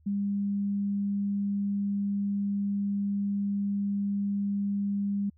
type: tone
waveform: sine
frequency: 201 Hz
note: G3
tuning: 44 cents sharp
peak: -26 dBFS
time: 0.06-5.3 s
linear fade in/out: 10 ms
effects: added 78 Hz sine -58 dBFS peak until 5.37 s